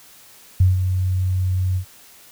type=tone with ADSR envelope; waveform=sine; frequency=92.5 Hz; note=F#2; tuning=in tune; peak=-9 dBFS; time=0.6-1.85 s; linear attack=6 ms; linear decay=160 ms; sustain=-8 dB; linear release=89 ms; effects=white hiss -47 dBFS RMS until 2.31 s